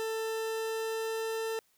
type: tone with pitch glide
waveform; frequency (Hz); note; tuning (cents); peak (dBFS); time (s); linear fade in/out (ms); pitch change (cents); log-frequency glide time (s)
40% pulse; 444.3 to 447.1; A4 to A4; +17 to +28; -31; 0-1.59; 0; +11; 0.15-1.41
effects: white hiss -70 dBFS RMS until 1.77 s